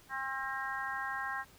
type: harmonic tone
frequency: 267.3 Hz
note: C4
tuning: 37 cents sharp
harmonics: 3 / 4 / 5 / 6 / 7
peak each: -42 / -40 / -45 / -39 / -42 dBFS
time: 0.09-1.45 s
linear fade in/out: 50 ms
effects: pink hiss -60 dBFS RMS until 1.58 s